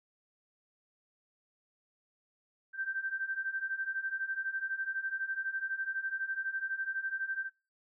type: beating tone pair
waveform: sine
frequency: 1556 / 1568 Hz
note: G6 / G6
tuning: -13 / 0 cents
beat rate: 12 Hz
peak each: -38 / -35 dBFS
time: 2.73-7.5 s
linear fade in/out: 50 ms
effects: noise-tail reverb RT60 0.3 s tail -21 dB re dry